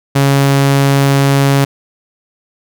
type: tone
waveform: sawtooth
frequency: 138.59 Hz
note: C#3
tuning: in tune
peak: -4 dBFS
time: 0.15-1.65 s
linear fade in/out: 10 ms
effects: none